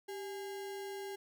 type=tone with sample-and-hold; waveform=sine; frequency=392 Hz; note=G4; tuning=in tune; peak=-40 dBFS; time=0.08-1.16 s; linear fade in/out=10 ms; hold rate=1225 Hz; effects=none